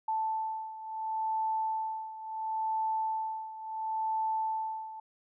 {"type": "beating tone pair", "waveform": "sine", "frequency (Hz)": [880, 880.72], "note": ["A5", "A5"], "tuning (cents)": [0, 1], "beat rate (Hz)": 0.72, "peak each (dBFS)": [-32, -36], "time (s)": [0.08, 5], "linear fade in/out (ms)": 5, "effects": []}